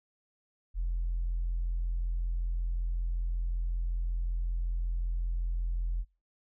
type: tone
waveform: sine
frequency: 42.67 Hz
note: F1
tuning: 39 cents flat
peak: -27 dBFS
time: 0.74-6.05 s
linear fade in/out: 50 ms
effects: noise-tail reverb RT60 0.3 s tail -25 dB re dry + tanh soft clip ceiling -25 dBFS